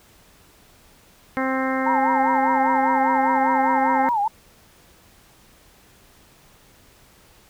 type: harmonic tone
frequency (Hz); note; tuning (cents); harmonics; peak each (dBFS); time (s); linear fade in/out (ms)
263.2; C4; +10; 1 / 2 / 3 / 4 / 5 / 6 / 7 / 8; -24 / -27 / -29 / -30 / -31 / -32 / -32 / -33; 1.37-4.09; 0
type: tone with vibrato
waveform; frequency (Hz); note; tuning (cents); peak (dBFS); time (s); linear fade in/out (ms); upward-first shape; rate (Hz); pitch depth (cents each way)
sine; 880; A5; 0; -18; 1.86-4.28; 5; sine; 5; 160
effects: pink hiss -53 dBFS RMS until 7.49 s